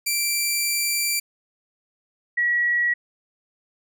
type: tone pair in turn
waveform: 10% pulse / sine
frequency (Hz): 2350 / 1922.5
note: D7 / B6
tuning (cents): +1 / -47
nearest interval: minor third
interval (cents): 348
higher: first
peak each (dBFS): -12 / -18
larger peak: first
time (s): 0.06-1.2 / 2.37-2.94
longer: first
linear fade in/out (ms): 10
effects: none